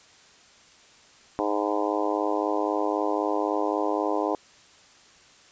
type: harmonic tone with a mistuned harmonic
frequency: 103.83 Hz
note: G#2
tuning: in tune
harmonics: 3 / 4 / 5 / 6 / 7 / 8 / 9 / 10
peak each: -29 / -30 / -31 / -32 / -32 / -33 / -34 / -34 dBFS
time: 1.39-4.35 s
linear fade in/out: 0 ms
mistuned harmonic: 10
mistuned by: -31 cents
effects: white hiss -54 dBFS RMS until 5.51 s + resampled to 16000 Hz